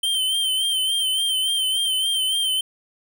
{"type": "tone with vibrato", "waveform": "square", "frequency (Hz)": 3113, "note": "G7", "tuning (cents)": -13, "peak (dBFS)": -20, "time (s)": [0.03, 2.61], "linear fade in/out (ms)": 5, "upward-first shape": "sine", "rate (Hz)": 3.5, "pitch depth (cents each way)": 46, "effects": []}